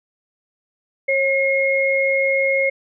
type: tone pair together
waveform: sine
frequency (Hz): 542 / 2152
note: C#5 / C7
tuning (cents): -39 / +48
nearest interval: 2 octaves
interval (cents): 2387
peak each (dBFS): -18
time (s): 1.08-2.7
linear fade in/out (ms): 10
effects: none